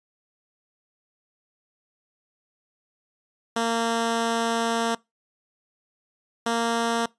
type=tone pair in turn; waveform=10% pulse; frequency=230 / 231.6 Hz; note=A#3 / A#3; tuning=-23 / -11 cents; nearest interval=unison; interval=12 cents; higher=second; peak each=-14 dBFS; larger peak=neither; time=3.56-4.95 / 6.46-7.06 s; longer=first; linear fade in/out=5 ms; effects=noise-tail reverb RT60 0.2 s tail -23 dB re dry + resampled to 22050 Hz